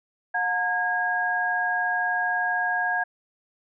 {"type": "tone cluster", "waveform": "sine", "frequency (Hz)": [723, 907, 1636], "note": ["F#5", "A#5", "G#6"], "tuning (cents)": [-40, -48, -26], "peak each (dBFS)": [-27, -32, -24], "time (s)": [0.34, 3.04], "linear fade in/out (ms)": 10, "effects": []}